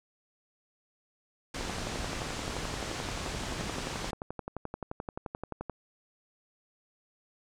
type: low-pass noise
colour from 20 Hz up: pink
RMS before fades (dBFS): -37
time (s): 1.54-4.11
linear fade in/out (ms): 5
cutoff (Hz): 8000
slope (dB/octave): 24
type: click train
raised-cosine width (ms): 1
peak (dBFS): -22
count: 48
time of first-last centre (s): 1.61-5.697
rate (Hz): 11.5
effects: none